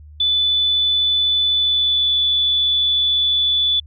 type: tone with pitch glide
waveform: sine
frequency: 3488 to 3466 Hz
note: A7 to A7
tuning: -16 to -27 cents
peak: -14 dBFS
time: 0.2-3.8 s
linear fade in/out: 5 ms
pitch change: -11 cents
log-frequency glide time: 1.56-2.14 s
effects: added 75 Hz sine -38 dBFS peak until 3.86 s